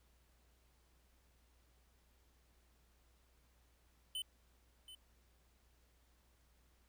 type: tone with echo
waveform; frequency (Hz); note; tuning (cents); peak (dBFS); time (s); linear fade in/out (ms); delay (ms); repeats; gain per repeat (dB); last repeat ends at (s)
square; 3034; F#7; +43; -40; 4.15-4.22; 2; 730; 1; -13; 4.95
effects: added 60 Hz sine -70 dBFS peak until 6.88 s + pink hiss -75 dBFS RMS until 6.88 s